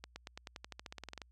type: accelerating click train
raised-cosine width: 0.2 ms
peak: -27 dBFS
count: 17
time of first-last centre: 0.04-1.217 s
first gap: 120 ms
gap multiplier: 0.93
effects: added 60 Hz sine -62 dBFS peak until 1.31 s